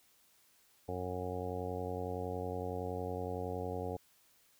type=harmonic tone; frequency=90.8 Hz; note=F#2; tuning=32 cents flat; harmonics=1 / 2 / 3 / 4 / 5 / 6 / 7 / 8 / 9; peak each=-42 / -47 / -46 / -48 / -41 / -45 / -53 / -45 / -48 dBFS; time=0.88-3.97 s; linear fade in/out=10 ms; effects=white hiss -68 dBFS RMS until 4.59 s